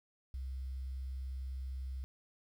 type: tone with quantisation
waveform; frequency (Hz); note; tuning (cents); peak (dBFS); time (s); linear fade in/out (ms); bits
sine; 65.41; C2; 0; -38; 0.34-2.04; 0; 11
effects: none